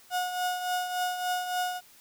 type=tone with tremolo; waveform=35% pulse; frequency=725 Hz; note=F#5; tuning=35 cents flat; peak=-24 dBFS; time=0.1-1.81 s; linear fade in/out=50 ms; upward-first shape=triangle; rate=3.5 Hz; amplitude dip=60%; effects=white hiss -56 dBFS RMS until 2 s